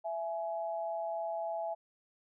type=tone pair together; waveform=sine; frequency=664.4 / 841 Hz; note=E5 / G#5; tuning=+13 / +22 cents; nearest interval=major third; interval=409 cents; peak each=-35 / -39 dBFS; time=0.04-1.75 s; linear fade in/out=20 ms; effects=none